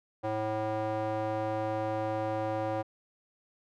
square tone with band-pass filter, 108.8 Hz, A2, 19 cents flat, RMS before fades -32 dBFS, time 0.23-2.83 s, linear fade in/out 20 ms, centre 650 Hz, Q 2, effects none

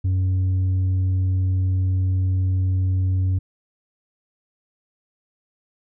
sine tone with tanh clipping, 93.2 Hz, F#2, 13 cents sharp, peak -18 dBFS, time 0.04-3.39 s, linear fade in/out 10 ms, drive 3 dB, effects none

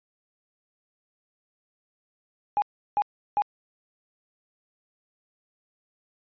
sine tone bursts, 825 Hz, G#5, 12 cents flat, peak -19 dBFS, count 3, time 2.57-3.42 s, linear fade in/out 0 ms, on 50 ms, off 350 ms, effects tanh soft clip ceiling -15 dBFS + resampled to 11025 Hz

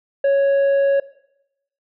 sine tone with tanh clipping, 554.4 Hz, C#5, in tune, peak -14 dBFS, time 0.24-1 s, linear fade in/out 5 ms, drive 5 dB, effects noise-tail reverb RT60 0.8 s tail -18 dB re dry

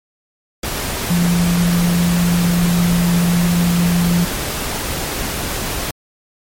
sine tone in noise, 173.6 Hz, F3, 10 cents flat, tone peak -12 dBFS, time 1.1-4.25 s, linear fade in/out 5 ms, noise pink, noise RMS -22 dBFS, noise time 0.63-5.91 s, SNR +7 dB, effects MP3 64 kbps

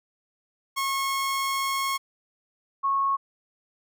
sawtooth / sine tone pair in turn, 1089 / 1097.8 Hz, C#6 / C#6, -31 / -17 cents, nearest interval unison, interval 14 cents, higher second, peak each -21 dBFS, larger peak neither, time 0.76-1.98 / 2.83-3.17 s, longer first, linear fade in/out 20 ms, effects none

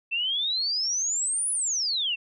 sine exponential two-way sweep, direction up then down, 2637 to 10150 to 2637 Hz, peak -24 dBFS, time 0.11-2.16 s, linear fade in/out 20 ms, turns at 1.51 s, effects none

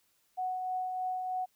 sine tone with tremolo, 740 Hz, F#5, in tune, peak -30 dBFS, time 0.37-1.46 s, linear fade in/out 20 ms, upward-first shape triangle, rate 3.2 Hz, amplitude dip 35%, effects white hiss -72 dBFS RMS until 1.55 s

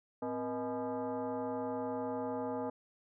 sine tone with frequency modulation, 110 Hz, A2, in tune, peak -34 dBFS, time 0.22-2.7 s, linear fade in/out 5 ms, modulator 369 Hz, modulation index 2.2, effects none

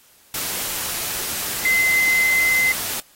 sine tone in noise, 2056 Hz, C7, 31 cents flat, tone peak -15 dBFS, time 1.65-2.72 s, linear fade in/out 2 ms, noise white, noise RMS -26 dBFS, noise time 0.34-3 s, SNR +8 dB, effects white hiss -53 dBFS RMS until 3.15 s + AAC 48 kbps

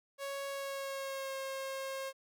sawtooth tone with pitch glide, 554.4 to 537.1 Hz, C#5 to C5, 0 to +45 cents, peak -34 dBFS, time 0.18-2.13 s, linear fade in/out 50 ms, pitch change -55 cents, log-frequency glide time 0.49-1.36 s, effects none

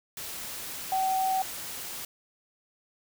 sine tone in noise, 761 Hz, F#5, 48 cents sharp, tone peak -24 dBFS, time 0.92-1.42 s, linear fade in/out 2 ms, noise white, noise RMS -38 dBFS, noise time 0.17-2.05 s, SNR +11 dB, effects none

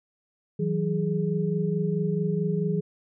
sine tone cluster, 161.3 / 185.9 / 417.2 Hz, E3 / F#3 / G#4, -37 / +8 / +8 cents, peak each -26 / -28 / -29 dBFS, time 0.59-2.81 s, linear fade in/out 10 ms, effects none

